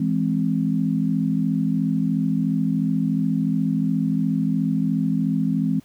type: chord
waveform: sine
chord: E augmented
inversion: none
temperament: equal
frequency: 164.81 / 207.7 / 261.6 Hz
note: E3 / G#3 / B#3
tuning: 0 / 0 / 0 cents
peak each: -23 dBFS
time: 0-5.8 s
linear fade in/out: 5 ms
effects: pink hiss -56 dBFS RMS until 5.84 s